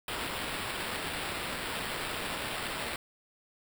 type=noise with sample-and-hold; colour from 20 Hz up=white; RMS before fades=-36 dBFS; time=0.08-2.96 s; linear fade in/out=2 ms; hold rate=6300 Hz; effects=none